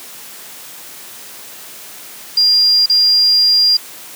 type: tone with dropouts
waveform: sine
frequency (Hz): 4800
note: D8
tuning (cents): +37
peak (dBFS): -8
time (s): 2.37-3.77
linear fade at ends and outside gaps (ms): 5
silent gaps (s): 2.86-2.897
effects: white hiss -34 dBFS RMS until 4.15 s + high-pass 150 Hz 12 dB/octave